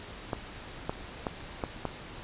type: clicks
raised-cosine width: 1 ms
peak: -16 dBFS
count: 5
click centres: 0.332 / 0.895 / 1.268 / 1.638 / 1.853 s
effects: pink hiss -44 dBFS RMS until 2.23 s + resampled to 8000 Hz